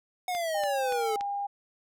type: exponential sweep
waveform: square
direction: down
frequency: 739 to 426 Hz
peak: -29 dBFS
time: 0.28-1.16 s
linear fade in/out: 2 ms
type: click train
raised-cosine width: 0.2 ms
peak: -22 dBFS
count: 4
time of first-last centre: 0.35-1.21 s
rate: 3.49 Hz
type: tone with pitch glide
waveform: sine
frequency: 800 to 806 Hz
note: G5 to G5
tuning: +35 to +48 cents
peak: -29 dBFS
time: 0.54-1.47 s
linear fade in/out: 10 ms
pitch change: +13 cents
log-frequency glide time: 0.76-1.28 s
effects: none